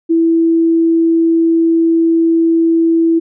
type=tone; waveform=sine; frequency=330 Hz; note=E4; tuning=2 cents sharp; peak=-8 dBFS; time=0.09-3.2 s; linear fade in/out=20 ms; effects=none

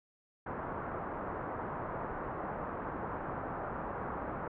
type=low-pass noise; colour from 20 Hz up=white; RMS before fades=-39 dBFS; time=0.46-4.48 s; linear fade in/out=5 ms; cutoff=1300 Hz; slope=24 dB/octave; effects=low-pass 2000 Hz 12 dB/octave

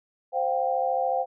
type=chord; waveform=sine; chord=C suspended fourth; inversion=none; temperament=equal with one note detuned; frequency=523.3 / 710.3 / 784 Hz; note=C5 / F5 / G5; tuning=0 / +29 / 0 cents; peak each=-27 dBFS; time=0.32-1.26 s; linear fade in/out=50 ms; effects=none

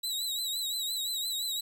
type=tone with vibrato; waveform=sawtooth; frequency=3902 Hz; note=B7; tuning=22 cents flat; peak=-28 dBFS; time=0.03-1.61 s; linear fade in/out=10 ms; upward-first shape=triangle; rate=5.8 Hz; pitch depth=84 cents each way; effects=none

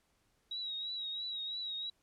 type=tone with vibrato; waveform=sine; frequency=3842 Hz; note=B7; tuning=48 cents flat; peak=-37 dBFS; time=0.51-1.9 s; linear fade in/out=5 ms; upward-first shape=triangle; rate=3 Hz; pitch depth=59 cents each way; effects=pink hiss -75 dBFS RMS until 2.02 s + low-pass 12000 Hz 12 dB/octave

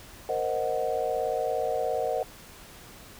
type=chord; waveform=sine; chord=C half-diminished seventh; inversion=third; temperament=equal; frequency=466.2 / 523.3 / 622.3 / 740 Hz; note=Bb4 / C5 / Eb5 / Gb5; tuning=0 / 0 / 0 / 0 cents; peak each=-31 dBFS; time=0.29-2.23 s; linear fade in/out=2 ms; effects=pink hiss -48 dBFS RMS until 3.19 s

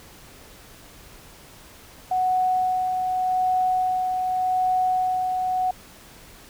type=tone with tremolo; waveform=sine; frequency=740 Hz; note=F#5; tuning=in tune; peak=-18 dBFS; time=2.11-5.71 s; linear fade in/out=5 ms; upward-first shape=sine; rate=0.85 Hz; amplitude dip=35%; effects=pink hiss -47 dBFS RMS until 6.49 s

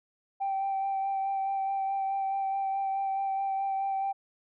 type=tone with vibrato; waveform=sine; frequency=780 Hz; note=G5; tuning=9 cents flat; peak=-26 dBFS; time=0.4-4.13 s; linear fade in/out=20 ms; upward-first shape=sine; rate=4.7 Hz; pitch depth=15 cents each way; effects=tanh soft clip ceiling -24 dBFS

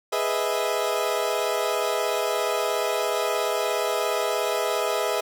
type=chord; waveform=30% pulse; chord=E major seventh; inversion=first; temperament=equal; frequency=415.3 / 493.9 / 622.3 / 659.3 Hz; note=G#4 / B4 / D#5 / E5; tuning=0 / 0 / 0 / 0 cents; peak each=-26 dBFS; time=0.12-5.21 s; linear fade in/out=10 ms; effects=none

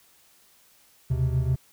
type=tone cluster; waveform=triangle; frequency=74.5 / 126.4 / 133.6 Hz; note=D2 / B2 / C3; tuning=+25 / +41 / +36 cents; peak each=-26 / -22 / -26 dBFS; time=1.1-1.56 s; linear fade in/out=10 ms; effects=white hiss -59 dBFS RMS until 1.72 s

